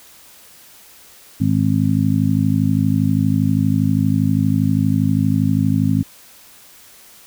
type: harmonic tone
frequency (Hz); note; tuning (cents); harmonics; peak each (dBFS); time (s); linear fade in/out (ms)
52.5; G#1; +19; 2 / 3 / 4 / 5; -19 / -19 / -19 / -19; 1.4-6.03; 10
effects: white hiss -45 dBFS RMS until 7.26 s